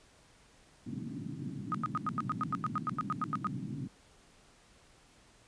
pink band-pass noise, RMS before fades -40 dBFS, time 0.86-3.88 s, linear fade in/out 10 ms, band 120 to 300 Hz, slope 48 dB/octave
sine tone bursts, 1250 Hz, D#6, 8 cents sharp, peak -29 dBFS, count 16, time 1.72-3.47 s, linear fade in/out 0 ms, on 25 ms, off 90 ms
effects pink hiss -62 dBFS RMS until 5.47 s + resampled to 22050 Hz

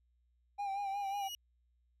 triangle tone with vibrato, 796 Hz, G5, 26 cents sharp, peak -33 dBFS, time 0.58-1.29 s, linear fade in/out 20 ms, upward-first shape sine, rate 5.5 Hz, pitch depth 45 cents each way
30% pulse tone with exponential growth, 2900 Hz, F#7, 35 cents flat, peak -37 dBFS, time 0.7-1.35 s, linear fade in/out 1 ms, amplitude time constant 140 ms
effects added 60 Hz sine -70 dBFS peak until 2 s

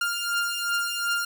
sawtooth beating tone pair, 1399 / 1401.7 Hz, F6 / F6, +3 / +6 cents, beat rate 2.7 Hz, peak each -26 / -23 dBFS, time 0.01-1.25 s, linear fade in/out 5 ms, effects none

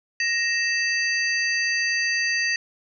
sine tone cluster, 1872 / 2639 / 4668 / 6140 Hz, A#6 / E7 / D8 / G8, +7 / +1 / -11 / -37 cents, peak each -23 / -27 / -28 / -32 dBFS, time 0.2-2.56 s, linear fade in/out 2 ms, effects none

